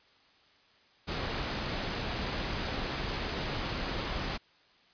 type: noise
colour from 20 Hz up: pink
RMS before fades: -34 dBFS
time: 1.07-4.38 s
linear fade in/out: 20 ms
effects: white hiss -63 dBFS RMS until 4.93 s + resampled to 11025 Hz